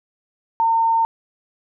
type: tone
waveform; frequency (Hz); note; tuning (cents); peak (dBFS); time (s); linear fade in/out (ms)
sine; 910; A#5; -42; -14; 0.6-1.05; 0
effects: none